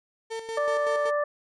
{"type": "tone with tremolo", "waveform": "35% pulse", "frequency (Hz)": 450.6, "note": "A4", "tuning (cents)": 41, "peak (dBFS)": -29, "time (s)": [0.3, 1.11], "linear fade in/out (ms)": 20, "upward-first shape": "square", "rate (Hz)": 5.3, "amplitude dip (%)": 60}
{"type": "harmonic tone", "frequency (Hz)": 587.3, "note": "D5", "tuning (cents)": 0, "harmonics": [1, 2, 3], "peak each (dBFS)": [-24, -30, -34], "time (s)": [0.57, 1.24], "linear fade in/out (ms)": 5}
{"effects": ["resampled to 22050 Hz"]}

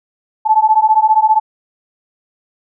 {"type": "beating tone pair", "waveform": "sine", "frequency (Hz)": [862, 877], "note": ["A5", "A5"], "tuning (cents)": [-36, -6], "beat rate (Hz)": 15, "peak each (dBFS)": -11, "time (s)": [0.45, 1.4], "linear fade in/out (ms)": 20, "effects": []}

